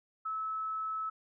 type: tone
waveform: sine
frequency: 1300 Hz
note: E6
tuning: 24 cents flat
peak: -33 dBFS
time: 0.25-1.1 s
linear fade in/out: 10 ms
effects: none